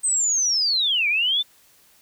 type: linear two-way sweep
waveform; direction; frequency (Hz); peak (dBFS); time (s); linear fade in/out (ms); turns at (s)
sine; down then up; 8380 to 2276 to 3602; -18; 0.03-1.43; 20; 1.08
effects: white hiss -56 dBFS RMS until 2.01 s